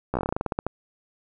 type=slowing click train; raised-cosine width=1 ms; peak=-11 dBFS; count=15; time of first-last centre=0.14-0.666 s; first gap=14 ms; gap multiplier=1.14; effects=none